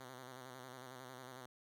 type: tone with vibrato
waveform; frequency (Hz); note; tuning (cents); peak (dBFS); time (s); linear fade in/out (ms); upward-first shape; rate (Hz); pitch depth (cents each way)
5% pulse; 127.9; C3; -39; -39; 0-1.46; 2; square; 11; 49
effects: none